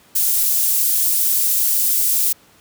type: high-pass noise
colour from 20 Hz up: pink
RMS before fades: -17 dBFS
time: 0.15-2.33 s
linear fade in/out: 10 ms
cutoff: 12000 Hz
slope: 12 dB/octave
effects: pink hiss -51 dBFS RMS until 2.6 s + high-pass 100 Hz 12 dB/octave